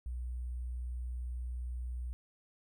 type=tone with sample-and-hold; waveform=sine; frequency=61.3 Hz; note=B1; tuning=12 cents flat; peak=-36 dBFS; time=0.06-2.13 s; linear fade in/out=0 ms; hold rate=8820 Hz; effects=none